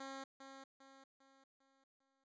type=tone with echo; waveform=10% pulse; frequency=269.8 Hz; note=C#4; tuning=47 cents flat; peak=-38 dBFS; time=0-0.24 s; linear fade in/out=5 ms; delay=400 ms; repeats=5; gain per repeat=-7 dB; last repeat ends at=2.24 s; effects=resampled to 16000 Hz